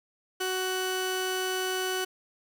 sawtooth tone pair together, 372.8 / 1491.2 Hz, F#4 / F#6, +13 / +13 cents, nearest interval 2 octaves, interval 2400 cents, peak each -26 / -27 dBFS, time 0.4-2.05 s, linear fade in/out 10 ms, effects none

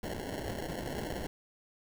white noise with sample-and-hold, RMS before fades -38 dBFS, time 0.03-1.27 s, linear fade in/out 2 ms, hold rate 1225 Hz, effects none

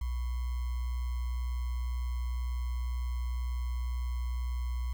sine tone with sample-and-hold, 61 Hz, B1, 21 cents flat, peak -30 dBFS, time 0.01-4.93 s, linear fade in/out 5 ms, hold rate 1050 Hz, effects none

